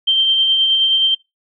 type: tone with tremolo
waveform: sine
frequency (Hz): 3139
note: G7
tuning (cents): +2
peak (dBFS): -10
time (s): 0.07-1.15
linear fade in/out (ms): 10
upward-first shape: sine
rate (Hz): 9.5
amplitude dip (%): 30
effects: noise-tail reverb RT60 0.2 s tail -22 dB re dry